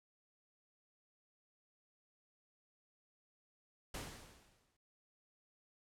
pink noise with exponential decay, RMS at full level -43 dBFS, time 3.94-4.77 s, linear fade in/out 5 ms, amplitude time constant 180 ms, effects low-pass 11000 Hz 12 dB/octave

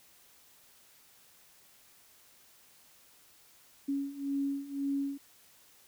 sine beating tone pair, 277.2 / 279.1 Hz, C#4 / C#4, 0 / +12 cents, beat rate 1.9 Hz, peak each -36 / -33 dBFS, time 3.88-5.18 s, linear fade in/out 10 ms, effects white hiss -61 dBFS RMS until 5.87 s

